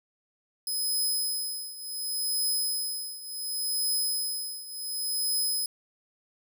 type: tone with tremolo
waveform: 15% pulse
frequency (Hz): 5070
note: D#8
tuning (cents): +32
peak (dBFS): -19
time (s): 0.67-5.66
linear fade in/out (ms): 2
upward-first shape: triangle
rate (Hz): 0.69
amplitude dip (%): 85
effects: none